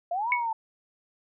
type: linear two-way sweep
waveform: sine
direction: up then down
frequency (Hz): 664 to 1002 to 881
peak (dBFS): -26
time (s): 0.11-0.53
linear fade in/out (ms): 5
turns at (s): 0.31
type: tone with exponential decay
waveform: sine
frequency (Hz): 2217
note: C#7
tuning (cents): 0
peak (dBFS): -18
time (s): 0.32-0.46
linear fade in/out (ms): 1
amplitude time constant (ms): 30
effects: none